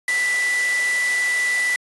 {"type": "tone in noise", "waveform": "sine", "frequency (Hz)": 1975.5, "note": "B6", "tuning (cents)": 0, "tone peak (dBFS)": -18, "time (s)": [0.08, 1.76], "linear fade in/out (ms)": 2, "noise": "white", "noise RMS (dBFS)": -28, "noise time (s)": [0.08, 1.76], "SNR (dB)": 7, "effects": ["high-pass 400 Hz 12 dB/octave", "resampled to 24000 Hz"]}